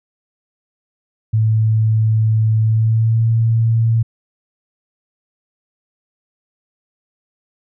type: tone with pitch glide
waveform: sine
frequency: 110 to 113.81 Hz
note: A2 to A#2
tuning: 0 to -41 cents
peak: -11 dBFS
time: 1.33-4.03 s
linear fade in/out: 10 ms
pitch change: +59 cents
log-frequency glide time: 2.61-3.26 s
effects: none